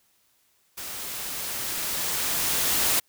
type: noise with level ramp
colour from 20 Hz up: white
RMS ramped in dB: -36 to -22 dBFS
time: 0.77-3 s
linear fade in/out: 10 ms
effects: white hiss -66 dBFS RMS until 3.08 s